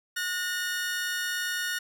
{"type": "tone pair together", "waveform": "sawtooth", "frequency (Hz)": [1452, 1829.4], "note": ["F#6", "A#6"], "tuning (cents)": [-33, -33], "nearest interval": "major third", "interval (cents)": 400, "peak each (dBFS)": [-27, -29], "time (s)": [0.16, 1.79], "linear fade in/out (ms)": 10, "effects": []}